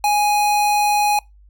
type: tone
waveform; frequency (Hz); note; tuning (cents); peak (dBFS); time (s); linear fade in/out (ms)
square; 830.6; G#5; 0; -15; 0.04-1.19; 2
effects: noise-tail reverb RT60 0.2 s tail -25 dB re dry + added 50 Hz sine -45 dBFS peak until 1.49 s